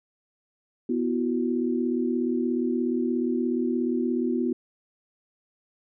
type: chord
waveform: sine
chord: B suspended fourth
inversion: none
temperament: equal with one note detuned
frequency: 246.9 / 333.1 / 370 Hz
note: B3 / E4 / F#4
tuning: 0 / +18 / 0 cents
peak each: -25 / -29 / -29 dBFS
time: 0.89-4.53 s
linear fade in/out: 5 ms
effects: none